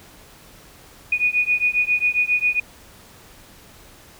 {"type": "beating tone pair", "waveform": "sine", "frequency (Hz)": [2464, 2471.4], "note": ["D#7", "D#7"], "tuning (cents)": [-17, -12], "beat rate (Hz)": 7.4, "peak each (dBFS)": -20, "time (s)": [1.12, 2.6], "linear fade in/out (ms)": 5, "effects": ["pink hiss -47 dBFS RMS until 4.19 s"]}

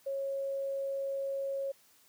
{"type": "tone", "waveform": "sine", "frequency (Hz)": 548, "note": "C#5", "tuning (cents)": -20, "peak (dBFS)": -32, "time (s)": [0.06, 1.72], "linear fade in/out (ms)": 10, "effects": ["white hiss -64 dBFS RMS until 2.08 s", "high-pass 80 Hz 12 dB/octave"]}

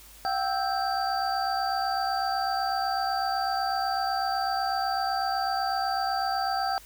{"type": "tone cluster", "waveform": "sine", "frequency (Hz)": [707, 775, 1316, 1578, 4655], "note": ["F5", "G5", "E6", "G6", "D8"], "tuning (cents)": [21, -20, -3, 11, -16], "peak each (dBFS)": [-33, -27, -34, -36, -35], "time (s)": [0.25, 6.78], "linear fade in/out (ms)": 0, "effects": ["added 50 Hz sine -53 dBFS peak until 6.85 s", "white hiss -51 dBFS RMS until 6.85 s"]}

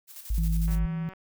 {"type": "noise with tremolo", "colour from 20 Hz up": "blue", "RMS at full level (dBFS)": -42, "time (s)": [0.07, 0.8], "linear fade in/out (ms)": 50, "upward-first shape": "square", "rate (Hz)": 11, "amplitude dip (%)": 55}
{"type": "tone", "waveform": "sine", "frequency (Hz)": 51.91, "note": "G#1", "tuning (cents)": 0, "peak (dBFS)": -23, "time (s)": [0.3, 0.86], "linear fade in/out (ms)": 5}
{"type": "tone with vibrato", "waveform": "sine", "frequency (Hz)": 164.9, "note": "E3", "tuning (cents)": 1, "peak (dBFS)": -28, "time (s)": [0.38, 1.09], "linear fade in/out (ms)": 0, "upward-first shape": "sine", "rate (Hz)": 18, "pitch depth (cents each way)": 10}
{"type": "click train", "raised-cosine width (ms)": 0.5, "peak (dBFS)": -32, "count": 87, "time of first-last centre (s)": [0.68, 1.135], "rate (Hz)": 189}
{"effects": []}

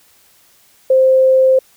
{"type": "tone", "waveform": "sine", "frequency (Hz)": 523.3, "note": "C5", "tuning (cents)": 0, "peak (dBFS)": -7, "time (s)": [0.9, 1.59], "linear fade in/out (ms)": 5, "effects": ["white hiss -51 dBFS RMS until 1.76 s"]}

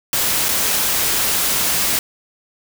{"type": "noise with dropouts", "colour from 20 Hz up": "white", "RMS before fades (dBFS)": -18, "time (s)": [0.13, 1.99], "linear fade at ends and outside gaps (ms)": 1, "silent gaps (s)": [0.485, 0.489], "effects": []}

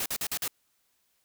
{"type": "noise bursts", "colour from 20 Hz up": "white", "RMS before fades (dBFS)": -31, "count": 5, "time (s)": [0, 0.479], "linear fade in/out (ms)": 2, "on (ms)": 59, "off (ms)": 46, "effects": ["white hiss -72 dBFS RMS until 1.24 s"]}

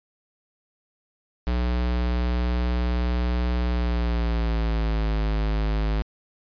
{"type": "tone with pitch glide", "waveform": "square", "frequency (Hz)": [60.6, 53.06], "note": ["B1", "G#1"], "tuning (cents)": [-32, 38], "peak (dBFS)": -22, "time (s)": [1.47, 6.02], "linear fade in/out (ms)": 0, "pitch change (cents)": -230, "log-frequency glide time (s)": [3.71, 5.22], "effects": ["resampled to 11025 Hz"]}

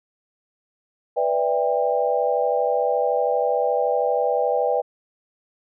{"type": "chord", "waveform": "sine", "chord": "E minor seventh", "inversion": "second", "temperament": "equal with one note detuned", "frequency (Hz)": [493.9, 587.3, 659.3, 798.2], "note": ["B4", "D5", "E5", "G5"], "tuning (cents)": [0, 0, 0, 31], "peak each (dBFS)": [-22, -24, -26, -24], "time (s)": [1.16, 4.82], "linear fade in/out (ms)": 20, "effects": []}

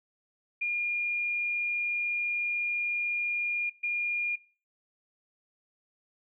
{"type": "tone bursts at uneven times", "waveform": "sine", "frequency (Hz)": 2418, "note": "D7", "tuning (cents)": 50, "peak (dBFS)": -27, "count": 2, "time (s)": [[0.61, 3.7], [3.83, 4.36]], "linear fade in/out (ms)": 10, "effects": ["noise-tail reverb RT60 0.4 s tail -22 dB re dry"]}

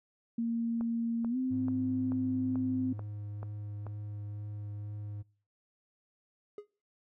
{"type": "tone with pitch glide", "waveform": "sine", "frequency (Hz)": [231.4, 258.2], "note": ["A#3", "C4"], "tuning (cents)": [-13, -23], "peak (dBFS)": -29, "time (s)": [0.38, 2.93], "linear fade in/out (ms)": 5, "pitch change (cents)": 190, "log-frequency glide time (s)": [1.29, 1.37]}
{"type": "click train", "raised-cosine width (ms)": 1, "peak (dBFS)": -30, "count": 8, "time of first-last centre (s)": [0.81, 3.867], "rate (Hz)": 2.29}
{"type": "tone with vibrato", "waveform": "triangle", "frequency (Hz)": 103.83, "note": "G#2", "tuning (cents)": 0, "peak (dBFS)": -36, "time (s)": [1.5, 5.23], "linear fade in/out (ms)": 20, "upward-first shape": "triangle", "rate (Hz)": 2.1, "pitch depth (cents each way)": 13}
{"type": "tone with exponential decay", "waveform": "triangle", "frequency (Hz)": 415.3, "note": "G#4", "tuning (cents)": 0, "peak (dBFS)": -35, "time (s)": [6.58, 6.68], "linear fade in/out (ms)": 2, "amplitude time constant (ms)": 21}
{"effects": ["noise-tail reverb RT60 0.5 s tail -26 dB re dry"]}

